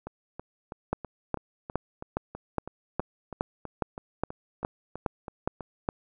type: two click trains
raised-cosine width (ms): 1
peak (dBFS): -12 / -23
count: 13 / 18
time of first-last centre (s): 0.93-5.889 / 0.07-5.607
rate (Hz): 2.42 / 3.07
effects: none